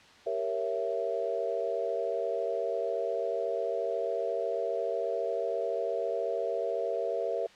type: chord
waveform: sine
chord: G diminished seventh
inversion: none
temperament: equal with one note detuned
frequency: 392 / 466.2 / 554.4 / 666.5 Hz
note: G4 / Bb4 / Db5 / Fb5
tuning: 0 / 0 / 0 / +19 cents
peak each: -37 / -33 / -35 / -33 dBFS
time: 0.26-7.47 s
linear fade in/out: 10 ms
effects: white hiss -55 dBFS RMS until 7.55 s + low-pass 4000 Hz 12 dB/octave